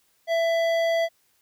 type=tone with hard clipping; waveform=triangle; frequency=665 Hz; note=E5; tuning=15 cents sharp; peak=-22 dBFS; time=0.27-1.09 s; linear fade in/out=50 ms; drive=16 dB; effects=white hiss -66 dBFS RMS until 1.41 s